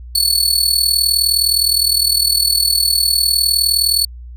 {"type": "tone with amplitude modulation", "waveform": "sawtooth", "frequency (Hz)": 4435, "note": "C#8", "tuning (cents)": 0, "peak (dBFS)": -6, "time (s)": [0.15, 4.05], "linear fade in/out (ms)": 5, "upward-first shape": "sine", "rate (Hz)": 39.6, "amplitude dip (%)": 75, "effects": ["added 60 Hz sine -30 dBFS peak until 4.36 s"]}